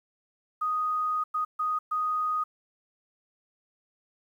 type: tone bursts at uneven times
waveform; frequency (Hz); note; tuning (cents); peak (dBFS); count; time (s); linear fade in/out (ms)
sine; 1244.5; D#6; 0; -25; 4; 0.61-1.24 / 1.34-1.45 / 1.59-1.79 / 1.91-2.44; 10
effects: 10-bit